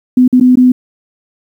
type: tone with dropouts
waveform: sine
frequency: 251.8 Hz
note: B3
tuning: 34 cents sharp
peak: -3 dBFS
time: 0.17-0.72 s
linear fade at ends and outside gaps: 5 ms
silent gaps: 0.279-0.327 / 0.4-0.409 / 0.556-0.571 s
effects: 7-bit